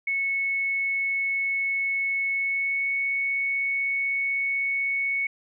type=tone with pitch glide; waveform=sine; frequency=2203 to 2216 Hz; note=C#7 to C#7; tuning=-11 to -1 cents; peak=-23 dBFS; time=0.07-5.27 s; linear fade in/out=5 ms; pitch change=+10 cents; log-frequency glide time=2.33-2.91 s; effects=none